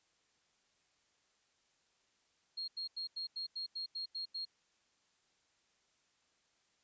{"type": "tone bursts", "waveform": "sine", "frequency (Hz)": 4257, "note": "C8", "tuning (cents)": 29, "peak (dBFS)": -38, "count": 10, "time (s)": [2.57, 4.453], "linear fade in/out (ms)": 10, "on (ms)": 110, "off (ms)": 87, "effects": ["white hiss -75 dBFS RMS until 6.83 s", "resampled to 16000 Hz"]}